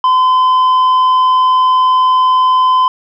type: tone with tanh clipping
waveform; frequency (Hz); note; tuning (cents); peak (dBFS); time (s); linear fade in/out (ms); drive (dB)
triangle; 1022; C6; -41; -8; 0.04-2.88; 2; 9
effects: none